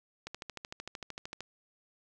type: click train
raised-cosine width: 0.2 ms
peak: -23 dBFS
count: 16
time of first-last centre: 0.27-1.406 s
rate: 13.2 Hz
effects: none